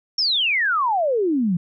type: exponential sweep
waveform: sine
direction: down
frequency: 5588 to 164.81 Hz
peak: -17 dBFS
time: 0.18-1.57 s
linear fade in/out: 5 ms
effects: none